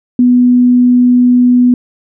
sine tone, 246.9 Hz, B3, in tune, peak -4 dBFS, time 0.19-1.74 s, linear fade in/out 2 ms, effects none

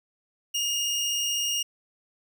25% pulse tone, 2844 Hz, F7, 31 cents sharp, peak -21 dBFS, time 0.54-1.63 s, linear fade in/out 10 ms, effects none

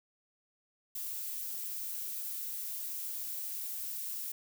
violet noise, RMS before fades -39 dBFS, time 0.95-4.32 s, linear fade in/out 5 ms, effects none

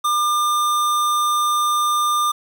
square tone, 1200 Hz, D6, 37 cents sharp, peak -17 dBFS, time 0.04-2.32 s, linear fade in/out 10 ms, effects 8-bit

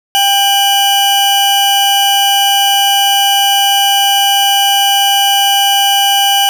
40% pulse tone pair together, 795.4 / 2960 Hz, G5 / F#7, +25 / 0 cents, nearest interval octave + major seventh, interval 2275 cents, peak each -10 dBFS, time 0.15-6.49 s, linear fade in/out 0 ms, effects none

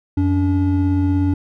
triangle tone pair together, 89.89 / 286.2 Hz, F#2 / D4, -50 / -45 cents, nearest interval octave + minor sixth, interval 2005 cents, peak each -15 dBFS, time 0.17-1.34 s, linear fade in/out 5 ms, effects none

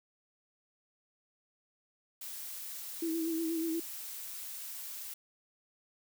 blue noise, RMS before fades -43 dBFS, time 2.21-5.14 s, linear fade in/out 5 ms
sine tone with vibrato, 327.4 Hz, E4, 12 cents flat, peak -31 dBFS, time 3.02-3.8 s, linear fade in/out 5 ms, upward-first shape sine, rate 8.3 Hz, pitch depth 40 cents each way
effects none

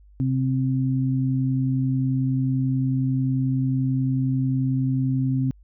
sine tone pair together, 131.2 / 262.4 Hz, C3 / C4, +5 / +5 cents, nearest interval octave, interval 1200 cents, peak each -21 / -24 dBFS, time 0.2-5.51 s, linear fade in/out 0 ms, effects added 50 Hz sine -48 dBFS peak until 5.63 s

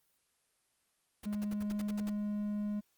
pink noise bursts, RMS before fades -47 dBFS, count 10, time 1.23-2.096 s, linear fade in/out 5 ms, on 29 ms, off 64 ms
triangle tone, 207.7 Hz, G#3, in tune, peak -31 dBFS, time 1.25-2.81 s, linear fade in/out 20 ms
effects white hiss -75 dBFS RMS until 2.97 s + Opus 24 kbps

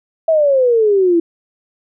sine exponential sweep, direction down, 659.3 to 329.8 Hz, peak -9 dBFS, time 0.28-1.2 s, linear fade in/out 5 ms, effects none

